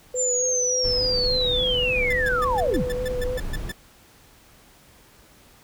sine tone with vibrato, 500 Hz, B4, 21 cents sharp, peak -25 dBFS, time 0.14-3.38 s, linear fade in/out 5 ms, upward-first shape sine, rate 3.5 Hz, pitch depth 20 cents each way
sine linear sweep, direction down, 7350 to 46.14 Hz, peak -21 dBFS, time 0.15-2.86 s, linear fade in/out 50 ms
brown noise, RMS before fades -30 dBFS, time 0.83-3.73 s, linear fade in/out 20 ms
sawtooth tone bursts, 1754 Hz, A6, 6 cents flat, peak -27 dBFS, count 11, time 2.1-3.719 s, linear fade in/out 5 ms, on 29 ms, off 130 ms
effects pink hiss -53 dBFS RMS until 5.63 s

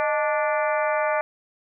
harmonic tone with a mistuned harmonic, 293.2 Hz, D4, 3 cents flat, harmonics 2 / 3 / 4 / 5 / 6 / 7 / 8, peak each -23 / -27 / -29 / -31 / -33 / -34 / -35 dBFS, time 0-1.21 s, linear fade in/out 0 ms, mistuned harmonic 2, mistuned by +84 cents, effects none

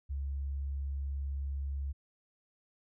sine tone, 69.3 Hz, C#2, in tune, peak -33 dBFS, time 0.09-1.93 s, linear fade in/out 20 ms, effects none

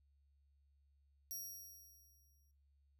5% pulse tone with exponential decay, 5670 Hz, F8, 25 cents sharp, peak -37 dBFS, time 1.31-2.51 s, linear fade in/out 0 ms, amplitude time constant 260 ms, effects noise-tail reverb RT60 0.5 s tail -18 dB re dry + added 70 Hz sine -70 dBFS peak until 2.99 s

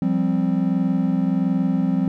triangle chord, F suspended second, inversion none, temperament equal, 174.61 / 196 / 261.6 Hz, F3 / G3 / C4, 0 / 0 / 0 cents, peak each -20 dBFS, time 0.02-2.08 s, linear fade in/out 2 ms, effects none

